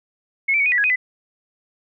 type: tone with pitch steps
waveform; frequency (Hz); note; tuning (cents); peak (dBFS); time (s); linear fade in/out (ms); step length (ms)
sine; 2182 / 2331 / 2231 / 2482 / 1955 / 1663 / 2503 / 2006; C#7 / D7 / C#7 / D#7 / B6 / G#6 / D#7 / B6; -28 / -14 / +11 / -5 / -18 / +2 / +10 / +26; -15; 0.48-0.96; 10; 60
effects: none

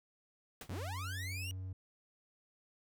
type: noise with exponential decay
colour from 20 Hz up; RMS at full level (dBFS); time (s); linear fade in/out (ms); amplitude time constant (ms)
pink; -43; 0.61-0.73; 2; 24
type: linear sweep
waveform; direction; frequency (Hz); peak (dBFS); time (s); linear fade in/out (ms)
sawtooth; up; 82.41 to 2902; -39; 0.69-1.51; 0
type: tone with pitch glide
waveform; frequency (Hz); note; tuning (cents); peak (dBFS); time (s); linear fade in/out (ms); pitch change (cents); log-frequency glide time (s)
triangle; 92.9 to 93.55; F#2 to F#2; +7 to +20; -38; 0.7-1.73; 5; +13; 0.9-1.52
effects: none

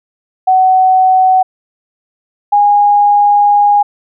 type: tone pair in turn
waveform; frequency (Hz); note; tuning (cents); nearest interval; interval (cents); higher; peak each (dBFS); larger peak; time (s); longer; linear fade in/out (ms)
sine; 750 / 820.9; F#5 / G#5; +23 / -20; major second; 157; second; -5; neither; 0.47-1.43 / 2.52-3.83; second; 10
effects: none

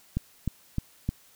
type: click train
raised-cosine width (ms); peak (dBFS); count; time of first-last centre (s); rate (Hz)
5; -14; 4; 0.17-1.09; 3.26
effects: white hiss -58 dBFS RMS until 1.35 s

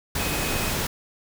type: tone in noise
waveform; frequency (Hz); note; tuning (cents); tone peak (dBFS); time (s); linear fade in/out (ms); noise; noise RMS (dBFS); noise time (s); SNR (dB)
sine; 2524; D#7; +24; -34; 0.19-0.7; 5; pink; -26; 0.15-0.87; -11
effects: none

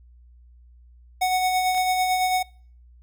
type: tone with tremolo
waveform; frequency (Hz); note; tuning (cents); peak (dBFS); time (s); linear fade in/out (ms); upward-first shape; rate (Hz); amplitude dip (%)
square; 740; F#5; 0; -19; 1.21-2.43; 10; sine; 9; 35
type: clicks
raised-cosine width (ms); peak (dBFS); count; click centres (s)
0.2; -24; 2; 1.747 / 1.778
effects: noise-tail reverb RT60 0.5 s tail -25 dB re dry + added 60 Hz sine -48 dBFS peak until 3.02 s

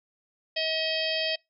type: harmonic tone with a mistuned harmonic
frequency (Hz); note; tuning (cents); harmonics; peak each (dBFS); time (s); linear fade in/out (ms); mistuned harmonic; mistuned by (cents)
638; D#5; +43; 1 / 3 / 4 / 5 / 6 / 7 / 8; -31 / -36 / -34 / -31 / -39 / -34 / -35; 0.56-1.36; 10; 7; +40
effects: noise-tail reverb RT60 0.2 s tail -24 dB re dry

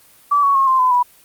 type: tone with pitch steps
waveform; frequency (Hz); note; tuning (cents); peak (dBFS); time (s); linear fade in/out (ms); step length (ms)
sine; 1154 / 1117.3 / 1081.7 / 1047.3 / 1013.9 / 981.7; D6 / C#6 / C#6 / C6 / B5 / B5; -31 / +13 / -43 / +1 / +45 / -11; -11; 0.31-1.03; 10; 120
effects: white hiss -49 dBFS RMS until 1.24 s + Opus 32 kbps

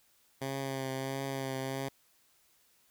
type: tone with vibrato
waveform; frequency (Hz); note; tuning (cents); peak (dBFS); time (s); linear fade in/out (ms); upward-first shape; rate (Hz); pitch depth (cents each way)
10% pulse; 134.4; C3; +47; -26; 0.41-1.89; 10; triangle; 1.5; 30
effects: white hiss -68 dBFS RMS until 2.9 s

